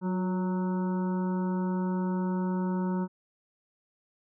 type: harmonic tone with a mistuned harmonic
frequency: 185 Hz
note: F#3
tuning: in tune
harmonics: 1 / 2 / 3 / 5 / 6 / 7 / 8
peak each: -27 / -36 / -43 / -38 / -52 / -48 / -50 dBFS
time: 0.01-3.08 s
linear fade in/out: 50 ms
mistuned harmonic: 2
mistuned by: -42 cents
effects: none